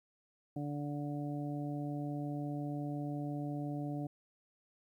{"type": "harmonic tone", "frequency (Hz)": 145.7, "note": "D3", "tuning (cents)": -13, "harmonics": [1, 2, 3, 4, 5], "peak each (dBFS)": [-39, -39, -53, -48, -48], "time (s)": [0.56, 4.07], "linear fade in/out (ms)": 5, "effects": ["12-bit"]}